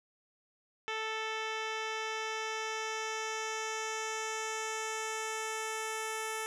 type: tone with low-pass filter sweep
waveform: 10% pulse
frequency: 440 Hz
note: A4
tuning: in tune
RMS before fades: -37 dBFS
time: 0.88-6.46 s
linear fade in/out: 0 ms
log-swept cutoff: 3900 to 10000 Hz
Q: 1.9
effects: none